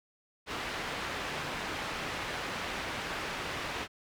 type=low-pass noise; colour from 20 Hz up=white; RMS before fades=-37 dBFS; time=0.46-3.88 s; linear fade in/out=50 ms; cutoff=2400 Hz; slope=12 dB/octave; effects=none